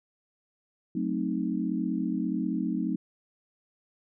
sine chord, F# diminished seventh, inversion none, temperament equal, 185 / 220 / 261.6 / 311.1 Hz, F#3 / A3 / C4 / Eb4, 0 / 0 / 0 / 0 cents, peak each -32 dBFS, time 0.95-2.96 s, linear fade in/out 5 ms, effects none

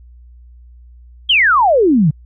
sine exponential sweep, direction down, 3322 to 138.59 Hz, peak -8 dBFS, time 1.29-2.11 s, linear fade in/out 10 ms, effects added 60 Hz sine -38 dBFS peak until 2.25 s

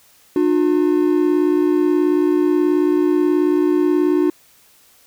triangle tone pair together, 300.6 / 359.1 Hz, D4 / F4, +40 / +48 cents, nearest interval minor third, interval 308 cents, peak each -14 dBFS, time 0.36-4.3 s, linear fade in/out 2 ms, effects white hiss -52 dBFS RMS until 5.06 s

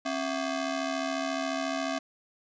sawtooth ring-modulated tone, 466.2 Hz, A#4, in tune, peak -22 dBFS, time 0.05-1.99 s, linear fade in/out 10 ms, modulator 196 Hz, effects resampled to 16000 Hz + 10-bit

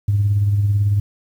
sine tone with tremolo, 101.9 Hz, G#2, 32 cents flat, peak -11 dBFS, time 0.08-1 s, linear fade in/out 5 ms, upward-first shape sine, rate 18 Hz, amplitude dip 40%, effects tanh soft clip ceiling -8 dBFS + 8-bit

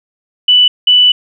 sine tone bursts at uneven times, 2975 Hz, F#7, 9 cents sharp, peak -4 dBFS, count 2, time 0.48-0.68 / 0.87-1.12 s, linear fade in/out 5 ms, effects none

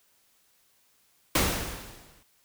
pink noise with exponential decay, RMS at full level -21 dBFS, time 1.35-2.23 s, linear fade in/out 5 ms, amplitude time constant 190 ms, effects white hiss -66 dBFS RMS until 2.44 s

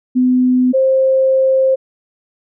sine tone pair in turn, 252.7 / 528.4 Hz, B3 / C5, +40 / +17 cents, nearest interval octave + minor second, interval 1277 cents, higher second, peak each -9 dBFS, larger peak neither, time 0.15-0.73 / 0.73-1.76 s, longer second, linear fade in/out 20 ms, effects none

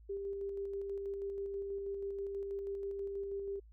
sine tone with tremolo, 396.5 Hz, G4, 20 cents sharp, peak -36 dBFS, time 0.09-3.6 s, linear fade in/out 10 ms, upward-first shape square, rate 6.2 Hz, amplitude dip 25%, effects added 55 Hz sine -55 dBFS peak until 3.72 s

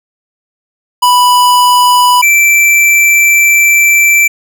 square tone pair in turn, 987.8 / 2337 Hz, B5 / D7, 0 / -9 cents, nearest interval octave + minor third, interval 1491 cents, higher second, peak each -5 dBFS, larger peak neither, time 1.02-2.22 / 2.22-4.28 s, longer second, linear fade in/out 10 ms, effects none

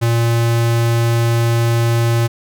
square tone, 116.6 Hz, A#2, 1 cent sharp, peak -13 dBFS, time 0.01-2.28 s, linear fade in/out 20 ms, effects none

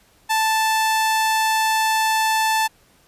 sawtooth tone, 880 Hz, A5, in tune, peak -13 dBFS, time 0.29-2.68 s, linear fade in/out 20 ms, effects pink hiss -56 dBFS RMS until 3.07 s + resampled to 32000 Hz

